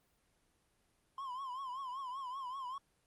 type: tone with vibrato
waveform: triangle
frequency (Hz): 1043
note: C6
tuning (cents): -6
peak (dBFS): -38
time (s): 1.18-2.78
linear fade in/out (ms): 2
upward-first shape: triangle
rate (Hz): 5.2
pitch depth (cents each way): 130
effects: pink hiss -75 dBFS RMS until 3.06 s + Opus 32 kbps